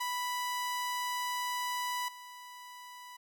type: tone with level steps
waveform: sawtooth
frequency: 987.8 Hz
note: B5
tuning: in tune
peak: -29 / -43 dBFS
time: 0-3.17 s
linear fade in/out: 10 ms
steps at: 2.08 s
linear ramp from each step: 5 ms
effects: none